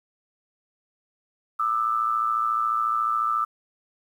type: tone pair together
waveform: sine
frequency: 1200 / 1314.1 Hz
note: D6 / E6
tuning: +37 / -6 cents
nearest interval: major second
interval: 157 cents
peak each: -24 dBFS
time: 1.59-3.45 s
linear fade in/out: 10 ms
effects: 9-bit